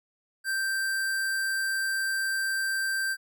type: tone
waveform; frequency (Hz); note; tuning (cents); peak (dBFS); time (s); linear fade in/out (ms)
square; 1568; G6; 0; -27; 0.44-3.17; 50
effects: none